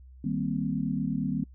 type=chord; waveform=sine; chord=C minor seventh; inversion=first; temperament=equal; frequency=155.56 / 196 / 233.1 / 261.6 Hz; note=Eb3 / G3 / Bb3 / C4; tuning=0 / 0 / 0 / 0 cents; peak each=-32 dBFS; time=0.24-1.44 s; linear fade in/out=5 ms; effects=noise-tail reverb RT60 0.1 s tail -26 dB re dry + added 64 Hz sine -47 dBFS peak until 1.54 s